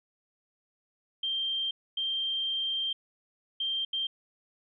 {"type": "tone bursts at uneven times", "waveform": "sine", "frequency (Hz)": 3165, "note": "G7", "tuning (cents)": 16, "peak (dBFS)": -28, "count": 4, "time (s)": [[1.23, 1.71], [1.97, 2.93], [3.6, 3.85], [3.93, 4.07]], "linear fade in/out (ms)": 5, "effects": []}